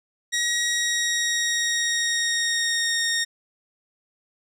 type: tone with pitch glide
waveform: 15% pulse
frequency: 1898 to 1851.4 Hz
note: A#6 to A#6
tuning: +31 to -12 cents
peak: -15 dBFS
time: 0.32-3.25 s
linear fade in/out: 20 ms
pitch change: -43 cents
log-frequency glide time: 0.71-3.03 s
effects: low-pass 11000 Hz 12 dB/octave